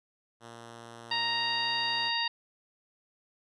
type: tone with pitch glide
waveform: 5% pulse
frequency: 116.54 to 127.09 Hz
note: A#2 to C3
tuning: 0 to -50 cents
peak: -34 dBFS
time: 0.4-2.12 s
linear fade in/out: 50 ms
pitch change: +150 cents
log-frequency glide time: 1.16-1.55 s
type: harmonic tone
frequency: 932.3 Hz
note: A#5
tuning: in tune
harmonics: 1 / 2 / 3 / 4 / 5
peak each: -34 / -34 / -34 / -34 / -34 dBFS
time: 1.11-2.28 s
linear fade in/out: 5 ms
effects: resampled to 24000 Hz